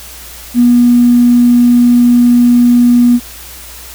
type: tone with tanh clipping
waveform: triangle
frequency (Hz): 241.9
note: B3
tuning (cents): -36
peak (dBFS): -3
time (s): 0.54-3.2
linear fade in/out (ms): 50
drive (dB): 2
effects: added 60 Hz sine -35 dBFS peak until 3.94 s + white hiss -31 dBFS RMS until 3.94 s